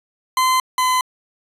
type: tone pair in turn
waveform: 40% pulse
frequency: 1030 / 1017 Hz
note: C6 / C6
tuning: -28 / -50 cents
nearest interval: unison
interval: 22 cents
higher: first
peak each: -13 / -14 dBFS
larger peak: first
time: 0.37-0.6 / 0.78-1.01 s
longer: neither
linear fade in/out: 2 ms
effects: resampled to 32000 Hz